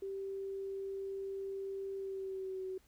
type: tone with pitch glide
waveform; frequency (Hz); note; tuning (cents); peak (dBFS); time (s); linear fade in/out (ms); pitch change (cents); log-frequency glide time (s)
sine; 390 to 376.1; G4 to F#4; -9 to +28; -38; 0.02-2.78; 5; -63; 1.96-2.65
effects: added 60 Hz sine -70 dBFS peak until 2.87 s + pink hiss -70 dBFS RMS until 2.87 s